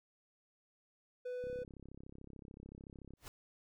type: tone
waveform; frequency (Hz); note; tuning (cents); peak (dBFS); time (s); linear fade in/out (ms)
triangle; 497.6; B4; +13; -37; 1.25-1.64; 10
type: click train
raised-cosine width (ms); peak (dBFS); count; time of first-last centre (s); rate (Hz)
3; -39; 58; 1.44-3.136; 33.6
type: noise with exponential growth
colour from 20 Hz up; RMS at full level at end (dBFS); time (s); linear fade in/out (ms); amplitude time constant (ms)
pink; -45; 3.17-3.28; 1; 22
effects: none